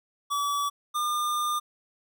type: tone pair in turn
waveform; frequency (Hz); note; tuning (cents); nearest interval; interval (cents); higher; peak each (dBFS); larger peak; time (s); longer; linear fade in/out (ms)
square; 1146 / 1204.7; D6 / D6; -43 / +44; minor second; 87; second; -26; neither; 0.3-0.7 / 0.94-1.6; second; 20
effects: none